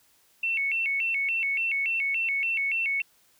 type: tone with vibrato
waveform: sine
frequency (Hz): 2441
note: D#7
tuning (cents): -34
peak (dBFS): -24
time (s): 0.43-3.02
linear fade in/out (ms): 5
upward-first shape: square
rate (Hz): 3.5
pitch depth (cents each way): 170
effects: white hiss -63 dBFS RMS until 3.39 s